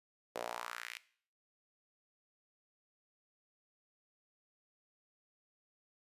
sawtooth tone with high-pass filter sweep, 59 Hz, A#1, 22 cents sharp, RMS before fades -44 dBFS, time 0.35-0.98 s, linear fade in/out 10 ms, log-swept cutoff 510 to 2500 Hz, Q 2.5, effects noise-tail reverb RT60 0.5 s tail -17 dB re dry + resampled to 32000 Hz

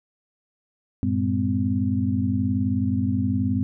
sine tone cluster, 95.6 / 114.5 / 203.5 / 255.4 Hz, G2 / A#2 / G#3 / C4, -43 / -31 / -35 / -42 cents, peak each -25 / -29 / -26 / -24 dBFS, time 1.03-3.63 s, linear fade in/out 0 ms, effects none

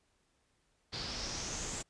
pink noise with low-pass filter sweep, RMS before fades -40 dBFS, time 0.92-1.83 s, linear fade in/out 20 ms, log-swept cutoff 4500 to 7600 Hz, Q 5.2, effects pink hiss -75 dBFS RMS until 1.89 s + resampled to 22050 Hz

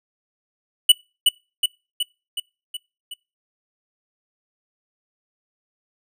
square tone with echo, 2960 Hz, F#7, in tune, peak -8 dBFS, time 0.89-0.92 s, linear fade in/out 5 ms, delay 370 ms, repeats 6, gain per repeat -4 dB, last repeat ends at 3.14 s, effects noise-tail reverb RT60 0.3 s tail -26 dB re dry

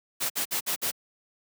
white noise bursts, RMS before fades -28 dBFS, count 5, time 0.2-0.916 s, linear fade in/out 20 ms, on 100 ms, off 54 ms, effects high-pass 150 Hz 12 dB/octave

